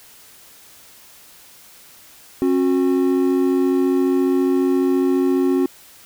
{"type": "tone pair together", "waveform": "triangle", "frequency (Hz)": [270, 364.6], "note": ["C#4", "F#4"], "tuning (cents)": [-45, -25], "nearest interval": "perfect fourth", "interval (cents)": 520, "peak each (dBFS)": [-15, -16], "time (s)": [2.42, 5.66], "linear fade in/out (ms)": 0, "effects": ["white hiss -46 dBFS RMS until 6.05 s"]}